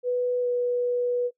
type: tone with pitch glide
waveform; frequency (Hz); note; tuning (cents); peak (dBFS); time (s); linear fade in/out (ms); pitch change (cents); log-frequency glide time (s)
sine; 493.9 to 489.1; B4 to B4; 0 to -17; -22; 0.03-1.31; 50; -17; 0.41-0.47
effects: noise-tail reverb RT60 0.1 s tail -21 dB re dry